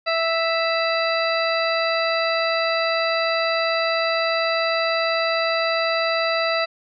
harmonic tone with a mistuned harmonic, 659.3 Hz, E5, in tune, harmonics 1 / 2 / 3 / 4 / 6 / 7, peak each -22 / -25 / -27 / -28 / -30 / -30 dBFS, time 0.06-6.66 s, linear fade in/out 20 ms, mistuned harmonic 7, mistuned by +44 cents, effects none

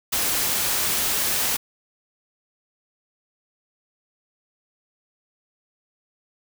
white noise, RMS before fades -23 dBFS, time 0.12-1.57 s, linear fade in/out 10 ms, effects none

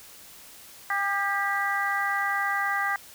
harmonic tone with a mistuned harmonic, 399.5 Hz, G4, 33 cents sharp, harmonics 2 / 3 / 4 / 5, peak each -30 / -30 / -29 / -29 dBFS, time 0.9-2.96 s, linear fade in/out 2 ms, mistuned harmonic 5, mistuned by -38 cents, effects white hiss -48 dBFS RMS until 3.14 s

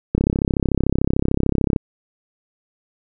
click train, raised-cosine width 3 ms, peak -4 dBFS, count 55, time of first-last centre 0.15-1.762 s, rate 33.5 Hz, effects none

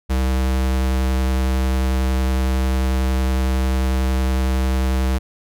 square tone with vibrato, 65 Hz, C2, 11 cents flat, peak -17 dBFS, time 0.09-5.19 s, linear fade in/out 20 ms, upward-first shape square, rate 11 Hz, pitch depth 8 cents each way, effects none

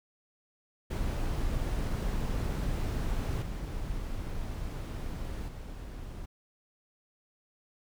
brown noise with level steps, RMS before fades -31 / -36 / -41 dBFS, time 0.9-6.26 s, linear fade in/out 10 ms, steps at 3.42 / 5.48 s, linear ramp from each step 2 ms, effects none

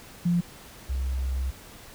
sine tone pair in turn, 173.9 / 65.14 Hz, F3 / C2, -7 / -7 cents, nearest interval octave + perfect fourth, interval 1700 cents, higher first, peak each -20 / -25 dBFS, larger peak first, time 0.25-0.41 / 0.89-1.51 s, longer second, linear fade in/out 10 ms, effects pink hiss -47 dBFS RMS until 1.94 s

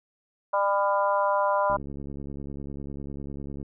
harmonic tone, 199.8 Hz, G3, 33 cents sharp, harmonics 3 / 4 / 5 / 6 / 7, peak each -25 / -31 / -24 / -34 / -34 dBFS, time 0.53-1.77 s, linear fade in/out 10 ms
click train, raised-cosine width 3 ms, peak -26 dBFS, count 136, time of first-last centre 1.7-3.629 s, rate 70 Hz
effects none

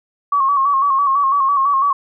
sine tone with vibrato, 1108.7 Hz, C#6, in tune, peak -12 dBFS, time 0.32-1.93 s, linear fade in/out 5 ms, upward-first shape square, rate 6 Hz, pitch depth 51 cents each way, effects none

